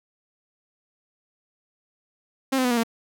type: tone with pitch steps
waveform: sawtooth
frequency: 267.1 / 257.1 / 247.5 / 238.2 / 229.3 Hz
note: C4 / C4 / B3 / A#3 / A#3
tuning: +36 / -30 / +4 / +38 / -28 cents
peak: -16 dBFS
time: 2.52-2.835 s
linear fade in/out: 10 ms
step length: 63 ms
effects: none